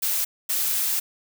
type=noise bursts at uneven times; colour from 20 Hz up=blue; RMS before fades=-24 dBFS; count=2; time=0.02-0.25 / 0.49-1 s; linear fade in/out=10 ms; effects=none